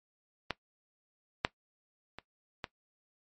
clicks, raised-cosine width 0.3 ms, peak -15 / -9 / -26 / -19 dBFS, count 4, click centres 0.507 / 1.449 / 2.186 / 2.642 s, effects noise-tail reverb RT60 0.1 s tail -18 dB re dry + MP3 32 kbps

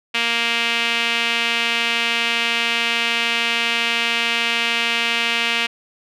sawtooth tone with band-pass filter, 233.1 Hz, A#3, in tune, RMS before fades -20 dBFS, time 0.14-5.67 s, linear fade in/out 10 ms, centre 2700 Hz, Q 2.9, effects none

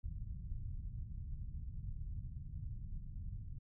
pink low-pass noise, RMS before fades -44 dBFS, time 0.03-3.59 s, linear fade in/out 10 ms, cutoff 130 Hz, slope 24 dB/octave, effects none

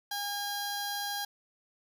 10% pulse tone with notch filter, 813 Hz, G#5, 37 cents flat, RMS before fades -35 dBFS, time 0.11-1.25 s, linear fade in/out 5 ms, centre 2400 Hz, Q 1.7, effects none

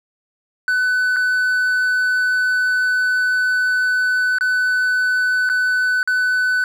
triangle tone with dropouts, 1501 Hz, F#6, 24 cents sharp, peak -13 dBFS, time 0.68-6.64 s, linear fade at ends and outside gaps 1 ms, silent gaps 1.162-1.166 / 4.385-4.409 / 5.491-5.498 / 6.03-6.075 s, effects none

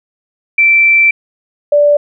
sine tone pair in turn, 2338 / 584.5 Hz, D7 / D5, -8 / -8 cents, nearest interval 2 octaves, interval 2400 cents, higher first, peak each -5 dBFS, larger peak neither, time 0.58-1.11 / 1.72-1.97 s, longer first, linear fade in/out 5 ms, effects none

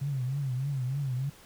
sine tone with vibrato, 133.9 Hz, C3, 40 cents sharp, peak -28 dBFS, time 0.01-1.3 s, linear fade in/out 10 ms, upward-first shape triangle, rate 3.3 Hz, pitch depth 150 cents each way, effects pink hiss -54 dBFS RMS until 1.45 s

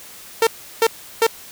sawtooth tone bursts, 453.7 Hz, A#4, 47 cents flat, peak -8 dBFS, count 3, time 0.42-1.267 s, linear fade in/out 2 ms, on 49 ms, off 350 ms, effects white hiss -40 dBFS RMS until 1.51 s

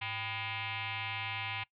sine tone with frequency modulation, 103.8 Hz, G#2, in tune, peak -35 dBFS, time 0.01-1.64 s, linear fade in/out 10 ms, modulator 446 Hz, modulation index 6.9, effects noise-tail reverb RT60 0.1 s tail -21 dB re dry

